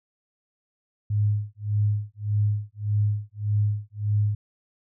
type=tone with tremolo; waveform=sine; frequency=104.3 Hz; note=G#2; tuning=8 cents sharp; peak=-18 dBFS; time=1.1-4.35 s; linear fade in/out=5 ms; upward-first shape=sine; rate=1.7 Hz; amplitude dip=100%; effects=none